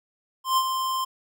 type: tone with ADSR envelope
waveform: square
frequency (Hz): 1046.5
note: C6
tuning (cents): 0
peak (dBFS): -18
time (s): 0.44-1.05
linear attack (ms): 130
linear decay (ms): 56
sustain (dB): -7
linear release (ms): 12
effects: none